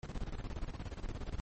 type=noise with tremolo; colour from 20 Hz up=brown; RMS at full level=-38 dBFS; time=0.03-1.4 s; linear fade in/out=0 ms; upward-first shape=square; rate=17 Hz; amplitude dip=75%; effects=MP3 32 kbps